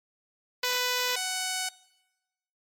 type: tone pair in turn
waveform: 5% pulse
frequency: 497.1 / 744.8 Hz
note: B4 / F#5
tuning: +11 / +11 cents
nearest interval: perfect fifth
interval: 700 cents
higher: second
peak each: -14 / -17 dBFS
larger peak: first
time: 0.63-1.16 / 1.16-1.69 s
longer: neither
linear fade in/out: 5 ms
effects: noise-tail reverb RT60 1.0 s tail -21 dB re dry + MP3 64 kbps